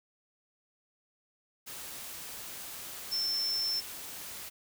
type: tone in noise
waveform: sine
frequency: 5350 Hz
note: E8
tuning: 25 cents sharp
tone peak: -29 dBFS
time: 3.11-3.81 s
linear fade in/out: 20 ms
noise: white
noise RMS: -43 dBFS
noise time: 1.66-4.5 s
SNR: +11 dB
effects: none